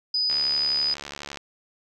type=tone; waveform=sine; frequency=4978 Hz; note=D#8; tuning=in tune; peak=-21 dBFS; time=0.14-0.94 s; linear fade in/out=5 ms
type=click train; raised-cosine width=0.2 ms; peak=-17 dBFS; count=78; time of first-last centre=0.3-1.372 s; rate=71.8 Hz
effects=none